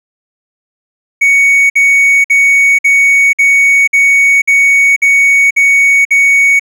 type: tone bursts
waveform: triangle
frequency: 2232 Hz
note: C#7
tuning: 11 cents sharp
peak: -3 dBFS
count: 10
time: 1.21-6.596 s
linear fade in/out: 10 ms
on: 490 ms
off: 54 ms
effects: none